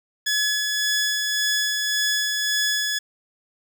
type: tone with tremolo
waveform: 15% pulse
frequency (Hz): 1700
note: G#6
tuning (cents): +40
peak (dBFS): -13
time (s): 0.26-2.99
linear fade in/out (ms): 10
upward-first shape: sine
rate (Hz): 1.8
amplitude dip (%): 30
effects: none